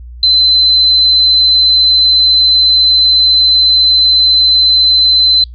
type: tone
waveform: sine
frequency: 4057 Hz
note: B7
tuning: 46 cents sharp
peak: -5 dBFS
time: 0.23-5.44 s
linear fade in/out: 2 ms
effects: added 60 Hz sine -27 dBFS peak until 5.54 s + Opus 48 kbps